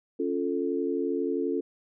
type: chord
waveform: sine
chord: Db augmented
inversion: none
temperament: equal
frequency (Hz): 277.2 / 349.2 / 440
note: Db4 / F4 / A4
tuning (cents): 0 / 0 / 0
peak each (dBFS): -30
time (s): 0.19-1.61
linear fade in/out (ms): 10
effects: none